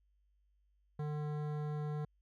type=tone with hard clipping; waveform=sine; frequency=149.7 Hz; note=D3; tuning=33 cents sharp; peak=-38 dBFS; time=0.99-2.05 s; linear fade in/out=5 ms; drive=15 dB; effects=added 50 Hz sine -70 dBFS peak until 2.21 s